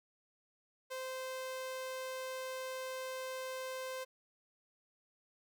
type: tone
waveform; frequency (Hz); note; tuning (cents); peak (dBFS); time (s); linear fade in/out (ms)
sawtooth; 519; C5; -14; -36; 0.9-4.05; 20
effects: none